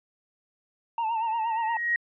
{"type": "tone with vibrato", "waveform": "triangle", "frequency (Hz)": 902, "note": "A5", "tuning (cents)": 43, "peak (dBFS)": -23, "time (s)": [0.98, 1.77], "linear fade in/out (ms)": 2, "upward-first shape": "sine", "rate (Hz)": 8.5, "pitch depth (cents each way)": 66}
{"type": "tone with exponential growth", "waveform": "sine", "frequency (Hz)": 1889, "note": "A#6", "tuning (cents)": 22, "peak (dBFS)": -20, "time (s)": [1.17, 1.96], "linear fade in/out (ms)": 2, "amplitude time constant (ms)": 170}
{"effects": ["resampled to 8000 Hz"]}